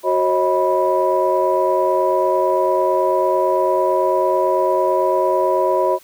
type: tone cluster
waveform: sine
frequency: 370.1 / 542 / 631 / 982 Hz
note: F#4 / C#5 / D#5 / B5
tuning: 0 / -39 / +24 / -10 cents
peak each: -19 dBFS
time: 0.03-5.99 s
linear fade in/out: 50 ms
effects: tanh soft clip ceiling -4 dBFS + white hiss -48 dBFS RMS until 6.03 s